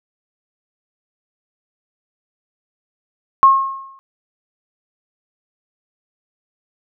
sine tone with exponential decay, 1080 Hz, C#6, 45 cents flat, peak -3 dBFS, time 3.43-3.99 s, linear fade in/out 0 ms, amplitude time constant 120 ms, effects none

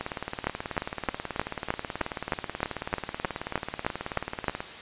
two click trains, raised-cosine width 0.5 ms, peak -16 / -9 dBFS, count 86 / 14, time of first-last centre 0.01-4.605 / 0.47-4.482 s, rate 18.5 / 3.24 Hz, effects white hiss -41 dBFS RMS until 4.81 s + resampled to 8000 Hz

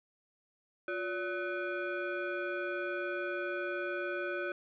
sine tone with frequency modulation, 572 Hz, D5, 46 cents flat, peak -33 dBFS, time 0.88-4.52 s, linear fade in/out 2 ms, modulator 927 Hz, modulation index 1.5, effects none

